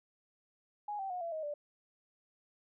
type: tone with pitch steps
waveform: sine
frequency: 830.6 / 775 / 723.1 / 674.7 / 629.5 / 587.3 Hz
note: G#5 / G5 / F#5 / E5 / D#5 / D5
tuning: 0 / -20 / -40 / +40 / +20 / 0 cents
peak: -36 dBFS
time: 0.88-1.54 s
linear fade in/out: 5 ms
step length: 110 ms
effects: none